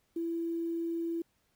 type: tone with quantisation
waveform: sine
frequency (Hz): 334.2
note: E4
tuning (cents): +24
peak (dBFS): -31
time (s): 0.16-1.22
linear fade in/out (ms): 5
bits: 10
effects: pink hiss -74 dBFS RMS until 1.55 s